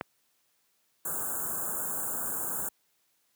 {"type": "click", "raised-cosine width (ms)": 0.5, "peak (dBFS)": -17, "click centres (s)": 0.011}
{"type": "band-stop noise", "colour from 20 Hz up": "white", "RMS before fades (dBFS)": -33, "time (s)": [1.05, 2.69], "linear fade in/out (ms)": 5, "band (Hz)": [1600, 6900], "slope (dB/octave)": 96}
{"effects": ["white hiss -72 dBFS RMS until 3.35 s", "high-pass 100 Hz 12 dB/octave"]}